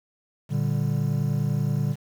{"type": "chord", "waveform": "triangle", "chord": "G minor", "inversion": "first", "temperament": "equal", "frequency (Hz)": [116.54, 146.83, 196], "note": ["Bb2", "D3", "G3"], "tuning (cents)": [0, 0, 0], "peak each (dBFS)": [-25, -22, -28], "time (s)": [0.49, 1.96], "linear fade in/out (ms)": 50, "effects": ["8-bit"]}